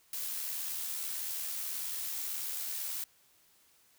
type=noise with amplitude modulation; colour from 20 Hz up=blue; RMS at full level=-36 dBFS; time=0.13-3.04 s; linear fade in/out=2 ms; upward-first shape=sine; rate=78.3 Hz; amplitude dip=30%; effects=white hiss -66 dBFS RMS until 3.98 s